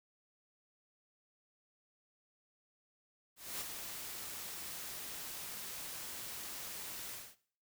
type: noise with ADSR envelope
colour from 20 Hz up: white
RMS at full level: -40 dBFS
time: 3.36-7.36 s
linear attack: 250 ms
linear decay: 15 ms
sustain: -5 dB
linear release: 240 ms
effects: noise-tail reverb RT60 0.5 s tail -17 dB re dry